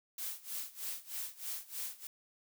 blue noise with tremolo, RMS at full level -39 dBFS, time 0.18-2.07 s, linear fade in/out 2 ms, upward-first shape sine, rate 3.2 Hz, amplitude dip 90%, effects none

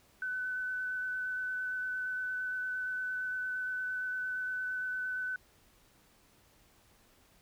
sine tone with vibrato, 1506 Hz, F#6, 30 cents sharp, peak -33 dBFS, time 0.22-5.36 s, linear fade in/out 2 ms, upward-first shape square, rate 8.7 Hz, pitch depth 9 cents each way, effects pink hiss -65 dBFS RMS until 7.41 s

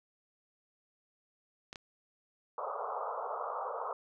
clicks, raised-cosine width 0.2 ms, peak -26 dBFS, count 2, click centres 1.729 / 1.758 s
white band-pass noise, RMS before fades -38 dBFS, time 2.58-3.93 s, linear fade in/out 2 ms, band 430 to 1300 Hz, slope 96 dB/octave
effects none

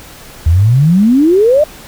sine exponential sweep, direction up, 76 to 628 Hz, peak -5 dBFS, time 0.46-1.64 s, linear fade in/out 5 ms, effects pink hiss -34 dBFS RMS until 1.87 s

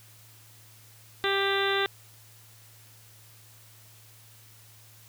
harmonic tone, 394.1 Hz, G4, 9 cents sharp, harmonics 1 / 2 / 3 / 4 / 5 / 6 / 7 / 8 / 9 / 10, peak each -28 / -34 / -33 / -31 / -33 / -40 / -38 / -40 / -32 / -38 dBFS, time 1.24-1.86 s, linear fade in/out 0 ms, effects added 110 Hz sine -55 dBFS peak until 5.08 s + white hiss -55 dBFS RMS until 5.08 s

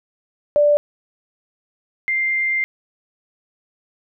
sine tone pair in turn, 587.3 / 2097 Hz, D5 / C7, 0 / +3 cents, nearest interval octave + minor seventh, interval 2203 cents, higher second, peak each -11 / -17 dBFS, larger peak first, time 0.56-0.77 / 2.08-2.64 s, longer second, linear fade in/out 0 ms, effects none

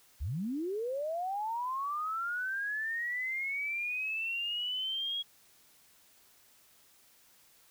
sine linear sweep, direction up, 53.8 to 3322 Hz, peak -32 dBFS, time 0.2-5.23 s, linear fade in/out 20 ms, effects white hiss -63 dBFS RMS until 7.7 s

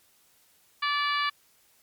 harmonic tone, 580 Hz, D5, 22 cents flat, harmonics 2 / 3 / 4 / 5 / 6 / 7 / 8, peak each -27 / -31 / -33 / -35 / -37 / -38 / -39 dBFS, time 0.82-1.3 s, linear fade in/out 10 ms, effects white hiss -63 dBFS RMS until 1.82 s + MP3 96 kbps

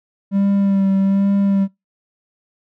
triangle tone with vibrato, 196.4 Hz, G3, 4 cents sharp, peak -11 dBFS, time 0.31-1.68 s, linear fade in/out 50 ms, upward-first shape sine, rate 1.2 Hz, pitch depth 24 cents each way, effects noise-tail reverb RT60 0.2 s tail -24 dB re dry

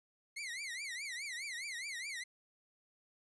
sawtooth tone with vibrato, 2093 Hz, C7, in tune, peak -37 dBFS, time 0.36-2.24 s, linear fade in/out 10 ms, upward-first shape triangle, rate 4.8 Hz, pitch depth 240 cents each way, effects resampled to 24000 Hz + 12-bit

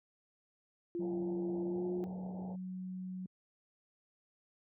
sine tone with pitch glide, 344.8 to 356.8 Hz, F4 to F4, -22 to +37 cents, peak -35 dBFS, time 0.95-2.04 s, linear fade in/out 0 ms, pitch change +59 cents, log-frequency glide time 1.65-1.84 s
sine tone, 185 Hz, F#3, in tune, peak -39 dBFS, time 0.99-3.26 s, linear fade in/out 2 ms
white low-pass noise, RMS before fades -50 dBFS, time 1-2.56 s, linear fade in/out 10 ms, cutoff 860 Hz, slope 96 dB/octave
effects high-pass 100 Hz 12 dB/octave

